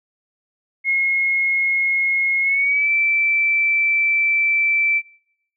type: tone with pitch glide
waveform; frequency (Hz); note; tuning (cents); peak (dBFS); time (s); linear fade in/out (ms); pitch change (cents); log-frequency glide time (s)
sine; 2161 to 2330; C#7 to D7; -45 to -14; -15; 0.84-5.02; 50; +131; 2.42-2.9
effects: noise-tail reverb RT60 0.8 s tail -22 dB re dry